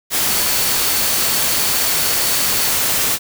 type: tone in noise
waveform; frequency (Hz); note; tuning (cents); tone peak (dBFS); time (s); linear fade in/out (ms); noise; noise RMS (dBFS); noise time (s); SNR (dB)
sine; 4458; C#8; +9; -27; 0.27-2.76; 50; white; -17; 0.1-3.19; -13
effects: none